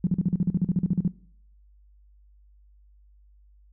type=tone bursts; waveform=sine; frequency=178.5 Hz; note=F3; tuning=38 cents sharp; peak=-18 dBFS; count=15; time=0.04-1.078 s; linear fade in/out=2 ms; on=30 ms; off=42 ms; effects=noise-tail reverb RT60 0.6 s tail -21 dB re dry + added 50 Hz sine -53 dBFS peak until 3.72 s